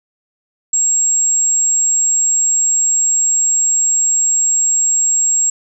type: tone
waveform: sine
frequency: 7580 Hz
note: A#8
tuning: 28 cents sharp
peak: -11 dBFS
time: 0.73-5.5 s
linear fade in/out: 5 ms
effects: none